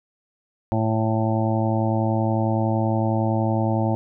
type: harmonic tone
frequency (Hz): 110.8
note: A2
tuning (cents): +13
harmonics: 1 / 2 / 3 / 5 / 6 / 7 / 8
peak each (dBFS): -22 / -25 / -27 / -29 / -30 / -30 / -31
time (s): 0.72-3.95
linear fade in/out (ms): 0
effects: none